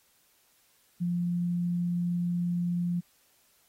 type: tone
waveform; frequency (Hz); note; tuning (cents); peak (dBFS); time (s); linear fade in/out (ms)
sine; 174.61; F3; 0; -26; 1-3.01; 20
effects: white hiss -66 dBFS RMS until 3.68 s + AAC 48 kbps

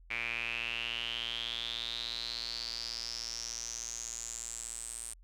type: tone with band-pass filter sweep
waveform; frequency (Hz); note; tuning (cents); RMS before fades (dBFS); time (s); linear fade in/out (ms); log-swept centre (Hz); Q
sawtooth; 116.54; A#2; 0; -39; 0.1-5.14; 10; 2300 to 8900; 8.8
effects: added 42 Hz sine -54 dBFS peak until 5.23 s

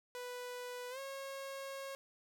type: tone with pitch glide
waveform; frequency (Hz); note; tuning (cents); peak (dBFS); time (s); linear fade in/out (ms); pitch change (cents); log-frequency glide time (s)
sawtooth; 493.9 to 544.9; B4 to C#5; 0 to -30; -39; 0.15-1.95; 0; +170; 0.9-0.99
effects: none

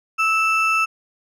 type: ring-modulated tone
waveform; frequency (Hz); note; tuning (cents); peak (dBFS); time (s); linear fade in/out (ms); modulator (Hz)
triangle; 1980; B6; +4; -11; 0.18-0.86; 20; 673
effects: none

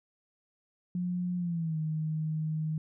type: tone with pitch glide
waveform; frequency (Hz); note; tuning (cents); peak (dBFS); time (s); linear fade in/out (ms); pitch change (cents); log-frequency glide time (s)
sine; 178.5 to 156.29; F3 to D#3; +38 to +8; -29; 0.95-2.78; 2; -230; 1.37-1.78
effects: none

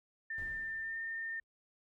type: tone with pitch glide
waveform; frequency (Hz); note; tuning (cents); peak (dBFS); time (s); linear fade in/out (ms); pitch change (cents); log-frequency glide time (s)
sine; 1793 to 1813.8; A6 to A#6; +32 to -48; -37; 0.3-1.4; 5; +20; 0.83-0.97
type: noise with exponential decay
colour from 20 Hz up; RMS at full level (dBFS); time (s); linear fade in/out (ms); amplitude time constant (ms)
brown; -48; 0.38-1.44; 1; 230
effects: none

